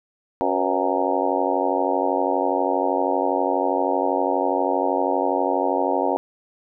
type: harmonic tone with a mistuned harmonic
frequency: 92.5 Hz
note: F#2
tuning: in tune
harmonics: 3 / 4 / 5 / 6 / 7 / 8 / 9 / 10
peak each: -27 / -27 / -27 / -27 / -27 / -27 / -27 / -27 dBFS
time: 0.41-6.17 s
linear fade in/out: 0 ms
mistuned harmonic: 5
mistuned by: +77 cents
effects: none